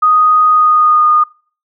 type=tone with pitch glide; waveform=sine; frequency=1244.5 to 1225.2 Hz; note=D#6 to D#6; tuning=0 to -27 cents; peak=-6 dBFS; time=0.02-1.24 s; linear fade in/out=10 ms; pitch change=-27 cents; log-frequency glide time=0.49-1.08 s; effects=noise-tail reverb RT60 0.4 s tail -23 dB re dry